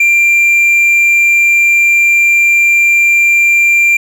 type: tone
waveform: triangle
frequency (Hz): 2375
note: D7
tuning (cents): +19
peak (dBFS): -4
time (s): 0-3.97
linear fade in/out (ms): 5
effects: none